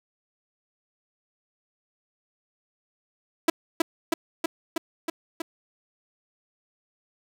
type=tone with echo; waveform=sawtooth; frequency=328.8 Hz; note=E4; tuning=4 cents flat; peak=-12 dBFS; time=3.48-3.5 s; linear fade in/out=5 ms; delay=320 ms; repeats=6; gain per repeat=-2 dB; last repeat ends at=5.42 s; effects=none